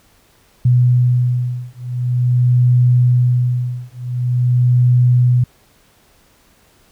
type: beating tone pair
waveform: sine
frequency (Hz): 123.47 / 123.93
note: B2 / B2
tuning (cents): 0 / +6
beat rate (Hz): 0.46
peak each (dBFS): -14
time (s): 0.65-5.44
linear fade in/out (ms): 5
effects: pink hiss -53 dBFS RMS until 6.91 s